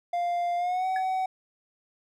triangle tone with pitch glide, 698.5 to 753 Hz, F5 to F#5, 0 to +30 cents, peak -23 dBFS, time 0.13-1.26 s, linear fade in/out 5 ms, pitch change +130 cents, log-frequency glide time 0.57-0.87 s
triangle tone with exponential decay, 1702 Hz, G#6, 42 cents sharp, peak -27 dBFS, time 0.96-1.05 s, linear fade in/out 2 ms, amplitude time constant 18 ms
effects none

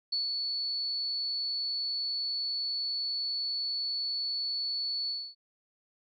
sine tone with ADSR envelope, 4435 Hz, C#8, in tune, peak -27 dBFS, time 0.12-5.35 s, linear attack 8 ms, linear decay 140 ms, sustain -3 dB, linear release 260 ms, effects none

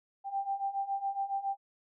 sine beating tone pair, 784 / 791.2 Hz, G5 / G5, 0 / +16 cents, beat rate 7.2 Hz, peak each -36 / -33 dBFS, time 0.24-1.57 s, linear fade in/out 50 ms, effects none

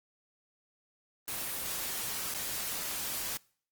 white noise with dropouts, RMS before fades -36 dBFS, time 1.28-3.37 s, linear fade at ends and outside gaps 0 ms, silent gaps 2.339-2.347 s, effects noise-tail reverb RT60 0.5 s tail -24 dB re dry + Opus 24 kbps

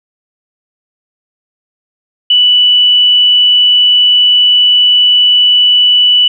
sine tone, 2965 Hz, F#7, 3 cents sharp, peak -4 dBFS, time 2.3-6.28 s, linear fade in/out 5 ms, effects none

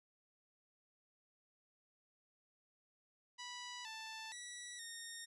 10% pulse tone with pitch steps, 982 / 884 / 1943 / 1846 Hz, B5 / A5 / B6 / A#6, -10 / +8 / -29 / -17 cents, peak -38 dBFS, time 3.38-5.26 s, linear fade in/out 20 ms, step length 470 ms, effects resampled to 24000 Hz

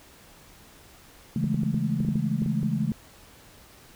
sine chord, A major seventh, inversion first, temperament equal, 138.59 / 164.81 / 207.7 / 220 Hz, C#3 / E3 / G#3 / A3, 0 / 0 / 0 / 0 cents, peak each -29 dBFS, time 1.36-2.92 s, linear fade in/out 2 ms
clicks, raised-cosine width 3 ms, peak -22 dBFS, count 11, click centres 1.442 / 1.544 / 1.634 / 1.744 / 2.004 / 2.049 / 2.088 / 2.157 / 2.42 / 2.461 / 2.631 s
effects pink hiss -52 dBFS RMS until 3.95 s

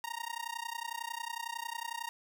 sawtooth tone with amplitude modulation, 932.3 Hz, A#5, in tune, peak -30 dBFS, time 0.04-2.09 s, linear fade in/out 0 ms, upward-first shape sine, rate 31 Hz, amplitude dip 95%, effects none

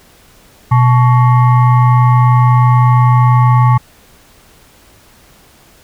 sine tone with frequency modulation, 123.47 Hz, B2, in tune, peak -5 dBFS, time 0.71-3.78 s, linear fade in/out 10 ms, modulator 995 Hz, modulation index 0.64, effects pink hiss -45 dBFS RMS until 5.83 s

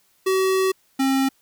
square tone pair in turn, 379.4 / 268.3 Hz, F#4 / C4, +43 / +44 cents, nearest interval tritone, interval 599 cents, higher first, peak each -18 dBFS, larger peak neither, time 0.26-0.72 / 0.99-1.29 s, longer first, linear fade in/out 10 ms, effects white hiss -62 dBFS RMS until 1.41 s

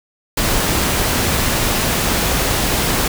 pink noise, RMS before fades -17 dBFS, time 0.37-3.08 s, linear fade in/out 5 ms, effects none

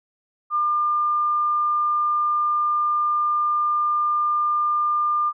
sine tone, 1200 Hz, D6, 37 cents sharp, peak -18 dBFS, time 0.5-5.33 s, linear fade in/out 50 ms, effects none

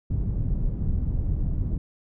pink low-pass noise, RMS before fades -25 dBFS, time 0.1-1.78 s, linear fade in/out 5 ms, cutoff 140 Hz, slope 12 dB/octave, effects none

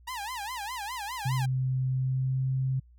sawtooth tone with vibrato, 909 Hz, A#5, 44 cents flat, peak -30 dBFS, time 0.07-1.46 s, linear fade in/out 10 ms, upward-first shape sine, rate 4.9 Hz, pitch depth 230 cents each way
sine tone with pitch glide, 130 to 131.74 Hz, C3 to C3, -11 to +12 cents, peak -25 dBFS, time 1.25-2.8 s, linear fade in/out 10 ms, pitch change +23 cents, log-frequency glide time 1.89-2.52 s
effects added 60 Hz sine -53 dBFS peak until 2.98 s

